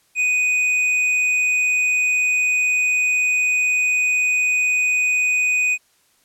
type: tone with hard clipping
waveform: triangle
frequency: 2489 Hz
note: D#7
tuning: in tune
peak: -17 dBFS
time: 0.15-5.78 s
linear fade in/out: 50 ms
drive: 9 dB
effects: white hiss -60 dBFS RMS until 6.24 s + low-pass 12000 Hz 12 dB/octave